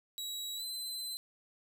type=tone with pitch glide; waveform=sawtooth; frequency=3880 to 4054 Hz; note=B7 to B7; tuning=-31 to +45 cents; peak=-35 dBFS; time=0.18-1.17 s; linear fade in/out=0 ms; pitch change=+76 cents; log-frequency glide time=0.56-0.64 s; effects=none